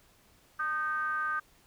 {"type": "ring-modulated tone", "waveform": "triangle", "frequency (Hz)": 163.1, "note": "E3", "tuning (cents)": -18, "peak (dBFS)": -24, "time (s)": [0.59, 1.4], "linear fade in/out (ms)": 10, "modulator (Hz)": 1390, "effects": ["pink hiss -63 dBFS RMS until 1.66 s"]}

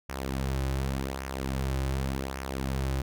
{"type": "tone with flanger", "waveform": "sawtooth", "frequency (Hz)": 66.8, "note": "C2", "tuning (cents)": 36, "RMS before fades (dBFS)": -31, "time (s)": [0.09, 3.02], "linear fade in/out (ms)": 5, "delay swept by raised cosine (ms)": [0.24, 4.44], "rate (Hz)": 0.87, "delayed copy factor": -0.6, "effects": []}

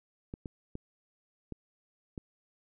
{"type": "clicks", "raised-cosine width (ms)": 3, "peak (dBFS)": -26, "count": 5, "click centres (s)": [0.339, 0.458, 0.754, 1.523, 2.178], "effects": []}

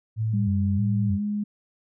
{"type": "tone with vibrato", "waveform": "sine", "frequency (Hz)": 101.8, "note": "G#2", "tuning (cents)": -34, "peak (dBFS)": -22, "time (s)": [0.16, 1.19], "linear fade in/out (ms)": 50, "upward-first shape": "square", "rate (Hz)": 1.6, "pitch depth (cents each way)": 140}
{"type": "tone with pitch glide", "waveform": "sine", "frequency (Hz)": [200.1, 207.5], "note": ["G3", "G#3"], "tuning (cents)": [36, -1], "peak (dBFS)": -24, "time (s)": [0.33, 1.44], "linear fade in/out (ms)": 10, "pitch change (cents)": 63, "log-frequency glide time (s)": [1.16, 1.22]}
{"effects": []}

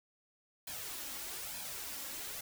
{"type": "noise with flanger", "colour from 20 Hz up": "white", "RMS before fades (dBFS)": -43, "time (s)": [0.67, 2.41], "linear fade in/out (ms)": 5, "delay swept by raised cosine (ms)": [1.2, 3.7], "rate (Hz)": 1.1, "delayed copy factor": 0.6, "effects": []}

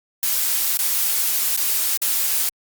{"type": "noise with dropouts", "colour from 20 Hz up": "blue", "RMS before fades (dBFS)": -20, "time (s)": [0.23, 2.49], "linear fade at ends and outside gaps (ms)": 1, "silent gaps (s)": [[0.772, 0.79], [1.564, 1.574], [1.971, 2.019]], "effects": ["Opus 48 kbps"]}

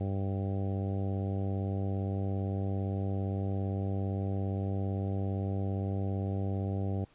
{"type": "harmonic tone", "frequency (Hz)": 97.6, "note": "G2", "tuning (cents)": -7, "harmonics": [1, 2, 3, 4, 5, 6, 7, 8], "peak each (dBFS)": [-31, -37, -41, -43, -45, -47, -48, -49], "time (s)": [0, 7.05], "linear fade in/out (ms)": 10, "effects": ["pink hiss -64 dBFS RMS until 7.14 s", "resampled to 8000 Hz"]}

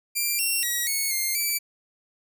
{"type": "tone with pitch steps", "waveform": "5% pulse", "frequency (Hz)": [2373, 2732, 1914, 2205, 2118, 2316], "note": ["D7", "F7", "A#6", "C#7", "C7", "D7"], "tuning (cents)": [17, -39, 45, -10, 21, -25], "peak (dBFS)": -14, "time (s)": [0.15, 1.59], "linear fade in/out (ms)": 20, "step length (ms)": 240, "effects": []}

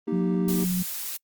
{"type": "chord", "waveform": "triangle", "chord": "Eb major", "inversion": "second", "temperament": "equal", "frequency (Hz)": [233.1, 311.1, 392], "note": ["Bb3", "Eb4", "G4"], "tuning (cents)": [0, 0, 0], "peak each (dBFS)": -28, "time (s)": [0.07, 0.65], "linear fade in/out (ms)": 10}
{"type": "tone with vibrato", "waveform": "sine", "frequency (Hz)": 181.1, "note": "F#3", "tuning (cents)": -37, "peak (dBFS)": -23, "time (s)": [0.12, 0.83], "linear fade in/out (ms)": 10, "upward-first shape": "square", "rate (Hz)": 17, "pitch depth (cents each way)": 14}
{"type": "noise", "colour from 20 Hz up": "blue", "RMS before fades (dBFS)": -32, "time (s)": [0.48, 1.17], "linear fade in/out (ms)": 5}
{"effects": ["noise-tail reverb RT60 0.1 s tail -26 dB re dry", "Opus 32 kbps"]}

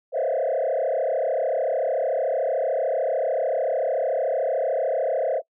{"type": "tone with frequency modulation", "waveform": "sine", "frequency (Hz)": 587.3, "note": "D5", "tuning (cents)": 0, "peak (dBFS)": -19, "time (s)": [0.12, 5.42], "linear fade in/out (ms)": 50, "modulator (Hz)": 33.5, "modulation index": 2.8, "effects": ["noise-tail reverb RT60 0.1 s tail -22 dB re dry", "tanh soft clip ceiling -18 dBFS"]}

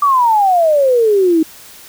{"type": "exponential sweep", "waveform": "sine", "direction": "down", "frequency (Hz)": [1179, 311.1], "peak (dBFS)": -8, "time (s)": [0.02, 1.43], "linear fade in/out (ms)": 5, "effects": ["white hiss -38 dBFS RMS until 1.88 s"]}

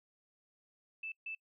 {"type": "tone bursts at uneven times", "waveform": "sine", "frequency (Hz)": 2637, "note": "E7", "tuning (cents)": 0, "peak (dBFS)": -39, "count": 2, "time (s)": [[1.03, 1.12], [1.26, 1.35]], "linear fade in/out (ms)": 5, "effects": ["noise-tail reverb RT60 0.1 s tail -26 dB re dry"]}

